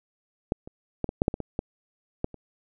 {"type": "clicks", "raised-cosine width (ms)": 2, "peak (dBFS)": [-10, -27, -12, -17, -7, -7, -16, -18, -13, -12, -28], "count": 11, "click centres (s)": [0.521, 0.675, 1.043, 1.091, 1.219, 1.281, 1.341, 1.403, 1.591, 2.244, 2.343], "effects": []}